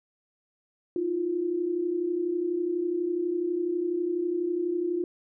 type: tone pair together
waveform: sine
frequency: 319.3 / 351.4 Hz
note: D#4 / F4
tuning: +45 / +11 cents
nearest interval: major second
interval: 166 cents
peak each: -32 / -26 dBFS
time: 0.96-5.04 s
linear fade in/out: 2 ms
effects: none